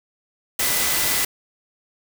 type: tone in noise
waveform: sine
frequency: 2002 Hz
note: B6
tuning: 23 cents sharp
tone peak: -31 dBFS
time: 0.59-1.25 s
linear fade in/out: 5 ms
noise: white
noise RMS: -21 dBFS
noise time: 0.59-1.25 s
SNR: -13 dB
effects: none